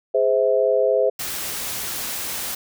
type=chord; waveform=sine; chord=Ab augmented; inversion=none; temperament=just; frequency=415.3 / 519.1 / 648.9 Hz; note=Ab4 / C5 / E5; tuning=0 / -14 / -27 cents; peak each=-21 / -18 / -21 dBFS; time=0.14-1.1 s; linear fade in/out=10 ms
type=noise; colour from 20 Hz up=white; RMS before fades=-28 dBFS; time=1.19-2.55 s; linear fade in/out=5 ms
effects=none